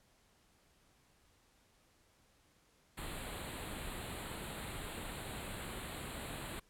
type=band-stop noise; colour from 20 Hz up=pink; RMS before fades=-44 dBFS; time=2.97-6.6 s; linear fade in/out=10 ms; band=4300 to 7400 Hz; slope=96 dB/octave; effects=pink hiss -70 dBFS RMS until 6.69 s + low-pass 12000 Hz 12 dB/octave